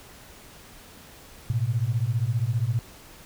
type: beating tone pair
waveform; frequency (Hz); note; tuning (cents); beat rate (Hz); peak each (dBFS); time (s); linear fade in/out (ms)
sine; 109.1 / 124.1; A2 / B2; -14 / +9; 15; -25 / -25; 1.5-2.79; 0
effects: pink hiss -48 dBFS RMS until 3.25 s